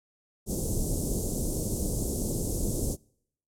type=band-stop noise; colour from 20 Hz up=pink; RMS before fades=-29 dBFS; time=0.46-2.97 s; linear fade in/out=50 ms; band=500 to 7000 Hz; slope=24 dB/octave; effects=noise-tail reverb RT60 0.7 s tail -26 dB re dry + low-pass 11000 Hz 12 dB/octave